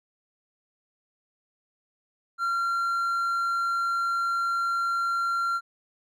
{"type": "tone", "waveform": "triangle", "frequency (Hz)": 1375, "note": "F6", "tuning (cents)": -27, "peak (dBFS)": -22, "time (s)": [2.38, 5.61], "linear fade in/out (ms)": 50, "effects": []}